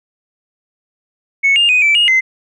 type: tone with pitch steps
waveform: sine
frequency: 2207 / 2815 / 2496 / 2324 / 2862 / 2063 Hz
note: C#7 / F7 / D#7 / D7 / F7 / C7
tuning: -8 / +13 / +5 / -19 / +42 / -25 cents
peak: -7 dBFS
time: 1.43-2.21 s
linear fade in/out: 20 ms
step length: 130 ms
effects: tanh soft clip ceiling -5 dBFS